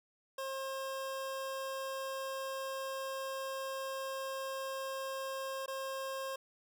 25% pulse tone with dropouts, 535 Hz, C5, 38 cents sharp, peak -34 dBFS, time 0.38-6.36 s, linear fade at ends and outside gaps 5 ms, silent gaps 5.661-5.679 s, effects none

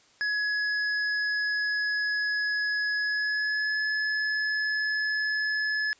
square tone with pitch glide, 1686 to 1713.5 Hz, G#6 to A6, +26 to -46 cents, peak -26 dBFS, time 0.21-5.93 s, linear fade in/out 0 ms, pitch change +28 cents, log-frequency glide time 2.98-3.83 s, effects white hiss -60 dBFS RMS until 5.99 s + resampled to 16000 Hz

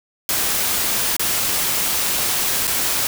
white noise with dropouts, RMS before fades -20 dBFS, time 0.29-3.07 s, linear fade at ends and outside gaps 1 ms, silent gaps 1.166-1.195 / 2.671-2.676 s, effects none

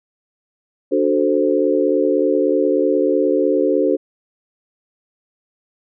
sine chord, D dominant seventh, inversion none, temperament equal, 293.7 / 370 / 440 / 523.3 Hz, D4 / F#4 / A4 / C5, 0 / 0 / 0 / 0 cents, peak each -19 dBFS, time 0.91-3.97 s, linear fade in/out 20 ms, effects none

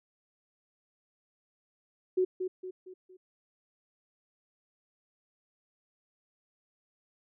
sine tone with echo, 370 Hz, F#4, in tune, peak -23 dBFS, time 2.17-2.25 s, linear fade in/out 10 ms, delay 230 ms, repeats 4, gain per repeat -7 dB, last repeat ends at 3.17 s, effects none

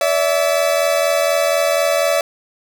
40% pulse tone pair together, 574 / 658.1 Hz, D5 / E5, -40 / -3 cents, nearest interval major second, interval 237 cents, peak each -16 dBFS, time 0.01-2.21 s, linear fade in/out 2 ms, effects none

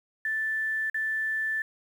sine tone with dropouts, 1760 Hz, A6, in tune, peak -26 dBFS, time 0.25-1.62 s, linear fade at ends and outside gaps 2 ms, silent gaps 0.899-0.944 s, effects 9-bit

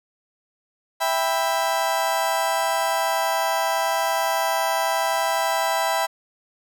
35% pulse chord, E minor, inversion none, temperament just, 659.3 / 791.1 / 988.9 Hz, E5 / G5 / B5, 0 / +16 / +2 cents, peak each -23 dBFS, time 1-6.07 s, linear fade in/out 20 ms, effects none

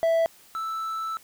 triangle tone pair in turn, 659.3 / 1318.6 Hz, E5 / E6, 0 / 0 cents, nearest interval octave, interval 1200 cents, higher second, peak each -17 / -26 dBFS, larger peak first, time 0.03-0.26 / 0.55-1.17 s, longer second, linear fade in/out 0 ms, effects white hiss -54 dBFS RMS until 1.23 s

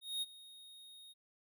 square tone with ADSR envelope, 3729 Hz, A#7, in tune, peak -35 dBFS, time 0.01-1.14 s, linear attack 210 ms, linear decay 30 ms, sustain -19 dB, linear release 28 ms, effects none

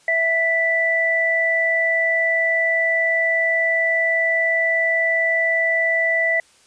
sine tone pair together, 659.3 / 1975.7 Hz, E5 / B6, 0 / 0 cents, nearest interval octave + perfect fifth, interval 1900 cents, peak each -22 / -17 dBFS, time 0.08-6.4 s, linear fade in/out 2 ms, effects white hiss -54 dBFS RMS until 6.66 s + resampled to 22050 Hz

